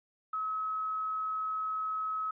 sine tone with quantisation, 1283 Hz, E6, 47 cents flat, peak -31 dBFS, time 0.33-2.31 s, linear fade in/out 5 ms, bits 10, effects resampled to 8000 Hz

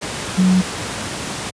sine tone in noise, 185 Hz, F#3, in tune, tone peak -10 dBFS, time 0.37-0.62 s, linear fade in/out 20 ms, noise pink, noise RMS -25 dBFS, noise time 0.01-1.51 s, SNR +12 dB, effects high-pass 100 Hz 12 dB/octave + resampled to 22050 Hz

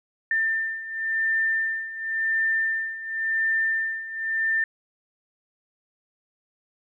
sine beating tone pair, 1792 / 1792.93 Hz, A6 / A6, +31 / +32 cents, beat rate 0.93 Hz, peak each -28 / -24 dBFS, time 0.31-4.64 s, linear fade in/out 2 ms, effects none

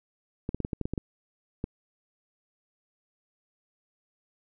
clicks, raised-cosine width 3 ms, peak -17 dBFS, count 10, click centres 0.491 / 0.546 / 0.603 / 0.649 / 0.732 / 0.813 / 0.855 / 0.936 / 0.978 / 1.641 s, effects none

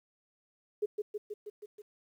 sine tone with echo, 417.9 Hz, G#4, 11 cents sharp, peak -27 dBFS, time 0.82-0.86 s, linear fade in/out 10 ms, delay 160 ms, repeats 6, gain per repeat -3 dB, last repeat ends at 1.82 s, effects 11-bit

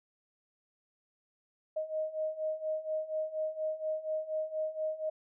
sine beating tone pair, 622.3 / 626.5 Hz, D#5 / D#5, 0 / +12 cents, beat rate 4.2 Hz, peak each -37 / -34 dBFS, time 1.76-5.1 s, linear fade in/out 10 ms, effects none

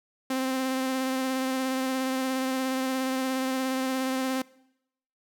sawtooth tone with vibrato, 261.6 Hz, C4, in tune, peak -22 dBFS, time 0.3-4.42 s, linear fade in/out 5 ms, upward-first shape sine, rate 17 Hz, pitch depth 18 cents each way, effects noise-tail reverb RT60 0.8 s tail -22 dB re dry

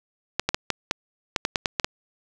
clicks, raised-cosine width 0.2 ms, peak -4 dBFS, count 11, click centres 0.396 / 0.49 / 0.545 / 0.703 / 0.911 / 1.362 / 1.451 / 1.558 / 1.658 / 1.798 / 1.845 s, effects none

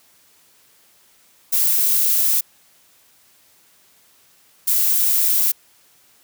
violet noise bursts at uneven times, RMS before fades -17 dBFS, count 2, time 1.52-2.41 / 4.67-5.52 s, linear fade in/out 10 ms, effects white hiss -55 dBFS RMS until 6.23 s + high-pass 60 Hz 12 dB/octave

